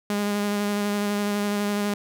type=tone with vibrato; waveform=sawtooth; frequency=205.1 Hz; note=G#3; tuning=21 cents flat; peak=-19 dBFS; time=0.1-1.94 s; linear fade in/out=2 ms; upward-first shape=square; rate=12 Hz; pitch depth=12 cents each way; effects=none